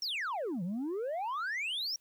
sine exponential two-way sweep, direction down then up, 5740 to 165 to 5740 Hz, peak -30 dBFS, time 0.02-1.96 s, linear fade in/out 2 ms, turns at 0.63 s, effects tanh soft clip ceiling -32 dBFS + white hiss -72 dBFS RMS until 2 s

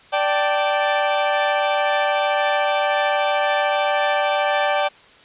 sawtooth chord, D suspended fourth, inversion none, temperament equal with one note detuned, 587.3 / 778.6 / 880 Hz, D5 / G5 / A5, 0 / -12 / 0 cents, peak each -16 / -17 / -22 dBFS, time 0.12-4.89 s, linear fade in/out 20 ms, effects white hiss -48 dBFS RMS until 5.24 s + resampled to 8000 Hz

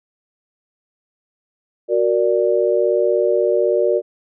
sine chord, Gb augmented, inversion none, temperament equal, 370 / 466.2 / 587.3 Hz, Gb4 / Bb4 / D5, 0 / 0 / 0 cents, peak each -18 dBFS, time 1.88-4.02 s, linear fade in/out 50 ms, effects none

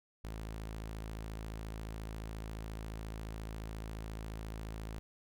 sawtooth tone, 54.3 Hz, A1, 22 cents flat, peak -37 dBFS, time 0.24-4.99 s, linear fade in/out 0 ms, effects none

